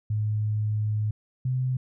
sine tone pair in turn, 106.6 / 128.32 Hz, G#2 / C3, +46 / -33 cents, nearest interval minor third, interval 321 cents, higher second, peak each -23 dBFS, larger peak neither, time 0.1-1.11 / 1.45-1.77 s, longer first, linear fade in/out 5 ms, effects none

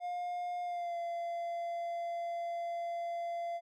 triangle tone with pitch glide, 710 to 685.4 Hz, F5 to F5, +28 to -33 cents, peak -33 dBFS, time 0-3.61 s, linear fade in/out 50 ms, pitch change -61 cents, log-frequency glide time 0.63-0.97 s, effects none

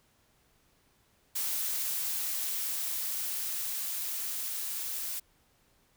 blue noise with level ramp, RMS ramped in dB -32 to -36 dBFS, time 1.35-5.2 s, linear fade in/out 10 ms, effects pink hiss -68 dBFS RMS until 5.96 s

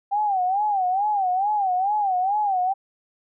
sine tone with vibrato, 784 Hz, G5, in tune, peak -19 dBFS, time 0.11-2.74 s, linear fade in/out 20 ms, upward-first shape sine, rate 2.3 Hz, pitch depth 140 cents each way, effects none

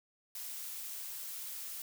blue noise, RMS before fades -43 dBFS, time 0.35-1.82 s, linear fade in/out 2 ms, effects none

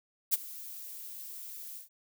violet noise with ADSR envelope, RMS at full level -24 dBFS, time 0.31-1.89 s, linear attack 27 ms, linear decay 24 ms, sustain -20 dB, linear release 130 ms, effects none

